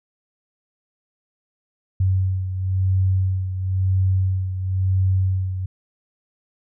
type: beating tone pair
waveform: sine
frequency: 94 / 94.98 Hz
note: F#2 / F#2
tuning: +28 / +46 cents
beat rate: 0.98 Hz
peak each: -18 / -25 dBFS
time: 2-5.66 s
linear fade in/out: 5 ms
effects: none